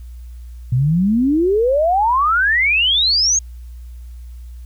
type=exponential sweep; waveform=sine; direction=up; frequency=119 to 6645 Hz; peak=-12 dBFS; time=0.72-3.39 s; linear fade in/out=5 ms; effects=added 60 Hz sine -31 dBFS peak until 4.65 s + white hiss -57 dBFS RMS until 4.65 s